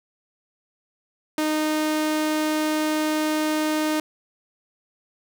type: tone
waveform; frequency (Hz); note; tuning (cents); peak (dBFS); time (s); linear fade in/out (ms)
sawtooth; 308.2; D#4; -16; -17; 1.38-4; 2
effects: none